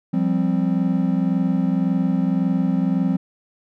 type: chord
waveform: triangle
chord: F suspended second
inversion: none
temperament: just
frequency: 174.61 / 196.44 / 261.9 Hz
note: F3 / G3 / C4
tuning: 0 / +4 / +2 cents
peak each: -19 / -20 / -20 dBFS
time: 0.13-3.17 s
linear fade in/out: 10 ms
effects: none